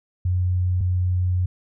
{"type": "tone pair in turn", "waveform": "sine", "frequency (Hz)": [90.6, 90.6], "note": ["F#2", "F#2"], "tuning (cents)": [-36, -36], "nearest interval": "unison", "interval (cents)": 0, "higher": "neither", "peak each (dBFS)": -18, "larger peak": "neither", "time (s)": [[0.25, 0.81], [0.81, 1.46]], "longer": "second", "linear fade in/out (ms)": 5, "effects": []}